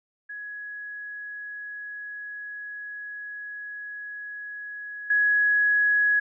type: tone with level steps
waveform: sine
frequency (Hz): 1675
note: G#6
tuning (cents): +14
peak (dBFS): -34 / -18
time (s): 0.29-6.2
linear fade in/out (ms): 10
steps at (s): 5.1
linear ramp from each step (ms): 5
effects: none